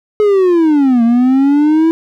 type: linear two-way sweep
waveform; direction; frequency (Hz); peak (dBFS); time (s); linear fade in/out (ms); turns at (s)
triangle; down then up; 427.1 to 228.3 to 330.1; -5; 0.2-1.91; 0; 1.03
effects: none